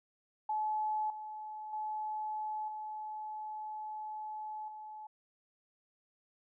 sine tone with level steps, 858 Hz, A5, 44 cents flat, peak -31 / -41 / -35 / -39 / -44 dBFS, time 0.49-5.07 s, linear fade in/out 5 ms, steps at 1.1 / 1.73 / 2.68 / 4.68 s, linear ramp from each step 2 ms, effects none

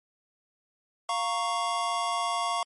square chord, Bb minor, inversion second, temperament equal, 698.5 / 932.3 / 1108.7 Hz, F5 / Bb5 / Db6, 0 / 0 / 0 cents, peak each -32 / -34 / -30 dBFS, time 1.09-2.63 s, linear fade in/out 2 ms, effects MP3 48 kbps

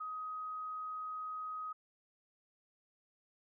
sine tone, 1258 Hz, D#6, 19 cents sharp, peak -39 dBFS, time 0-1.73 s, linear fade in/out 10 ms, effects none

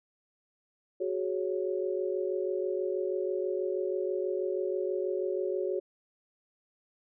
sine chord, F# suspended second, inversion none, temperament just, 370 / 416.2 / 555 Hz, F#4 / G#4 / C#5, 0 / +4 / +2 cents, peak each -31 / -34 / -35 dBFS, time 1-5.8 s, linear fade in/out 10 ms, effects none

